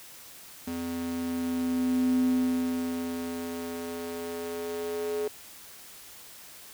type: tone with high-pass filter sweep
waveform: square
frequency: 84.6 Hz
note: E2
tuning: 45 cents sharp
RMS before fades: -30 dBFS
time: 0.67-5.28 s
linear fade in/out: 5 ms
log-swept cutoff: 200 to 410 Hz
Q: 9
effects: white hiss -48 dBFS RMS until 6.73 s